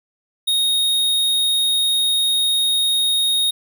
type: tone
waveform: square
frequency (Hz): 3729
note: A#7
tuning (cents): 0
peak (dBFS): -16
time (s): 0.47-3.51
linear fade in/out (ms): 10
effects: none